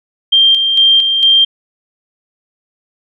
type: tone with tremolo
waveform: sine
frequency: 3176 Hz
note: G7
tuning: 22 cents sharp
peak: -5 dBFS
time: 0.32-1.45 s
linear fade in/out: 10 ms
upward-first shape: square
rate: 2.2 Hz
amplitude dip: 45%
effects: none